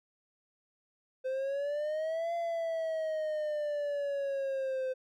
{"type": "exponential two-way sweep", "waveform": "triangle", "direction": "up then down", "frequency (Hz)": [515, 684, 515], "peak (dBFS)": -29, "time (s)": [1.24, 4.94], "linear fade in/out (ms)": 20, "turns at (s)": 2.34, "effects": []}